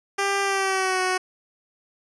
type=tone with pitch glide; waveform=10% pulse; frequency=396.7 to 370.1 Hz; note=G4 to F#4; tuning=+21 to 0 cents; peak=-13 dBFS; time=0.18-1.18 s; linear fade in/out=10 ms; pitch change=-121 cents; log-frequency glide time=0.42-1.01 s; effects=resampled to 22050 Hz